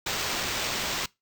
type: noise with sample-and-hold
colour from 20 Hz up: white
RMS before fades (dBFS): -30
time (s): 0.06-1.06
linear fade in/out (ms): 5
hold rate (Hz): 11025
effects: noise-tail reverb RT60 0.2 s tail -22 dB re dry